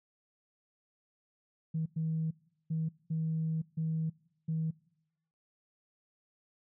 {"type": "tone bursts at uneven times", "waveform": "sine", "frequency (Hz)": 160, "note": "D#3", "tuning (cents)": 49, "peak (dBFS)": -29, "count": 6, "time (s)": [[1.74, 1.86], [1.96, 2.31], [2.7, 2.89], [3.1, 3.62], [3.77, 4.1], [4.48, 4.71]], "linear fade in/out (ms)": 10, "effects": ["noise-tail reverb RT60 0.9 s tail -24 dB re dry", "tanh soft clip ceiling -25 dBFS"]}